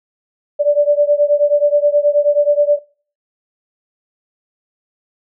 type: beating tone pair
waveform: sine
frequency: 581 / 590.4 Hz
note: D5 / D5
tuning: -19 / +9 cents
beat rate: 9.4 Hz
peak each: -12 / -14 dBFS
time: 0.59-2.79 s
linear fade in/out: 20 ms
effects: noise-tail reverb RT60 0.4 s tail -18 dB re dry